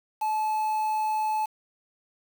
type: tone with quantisation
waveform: triangle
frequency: 864 Hz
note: A5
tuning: 32 cents flat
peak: -22 dBFS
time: 0.21-1.46 s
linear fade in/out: 10 ms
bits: 7
effects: none